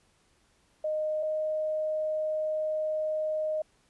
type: tone pair in turn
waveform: sine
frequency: 617 / 620.1 Hz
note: D#5 / D#5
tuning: -15 / -6 cents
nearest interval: unison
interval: 9 cents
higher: second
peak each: -27 dBFS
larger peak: neither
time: 0.84-1.23 / 1.23-3.62 s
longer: second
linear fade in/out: 5 ms
effects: pink hiss -67 dBFS RMS until 3.89 s + resampled to 24000 Hz